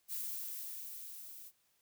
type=noise with level ramp; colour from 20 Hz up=violet; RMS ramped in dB=-39 to -52 dBFS; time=0.08-1.52 s; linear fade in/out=50 ms; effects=white hiss -75 dBFS RMS until 1.81 s